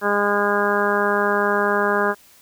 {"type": "harmonic tone", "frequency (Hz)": 204.2, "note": "G#3", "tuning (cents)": -29, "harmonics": [1, 2, 3, 4, 5, 6, 7, 8], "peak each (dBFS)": [-27, -22, -25, -27, -25, -26, -26, -24], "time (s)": [0.01, 2.15], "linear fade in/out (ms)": 50, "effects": ["white hiss -51 dBFS RMS until 2.41 s"]}